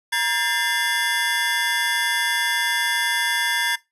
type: tone cluster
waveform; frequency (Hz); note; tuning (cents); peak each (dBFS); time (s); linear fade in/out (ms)
square; 944 / 1609 / 1781 / 2077 / 3428; A#5 / G6 / A6 / C7 / A7; +22 / +45 / +21 / -13 / -46; -28 / -26 / -27 / -29 / -27; 0.12-3.76; 10
effects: noise-tail reverb RT60 0.2 s tail -20 dB re dry + resampled to 32000 Hz